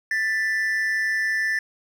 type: tone pair together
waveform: triangle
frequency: 1769.5 / 1975.5 Hz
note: A6 / B6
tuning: +9 / 0 cents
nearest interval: major second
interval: 191 cents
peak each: -20 / -26 dBFS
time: 0.11-1.59 s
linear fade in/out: 2 ms
effects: none